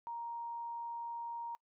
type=tone; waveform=sine; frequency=936 Hz; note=A#5; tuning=7 cents sharp; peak=-39 dBFS; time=0.07-1.55 s; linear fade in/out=0 ms; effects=noise-tail reverb RT60 0.1 s tail -24 dB re dry